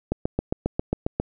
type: click train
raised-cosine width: 2 ms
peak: -9 dBFS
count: 9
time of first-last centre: 0.12-1.2 s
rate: 7.41 Hz
effects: none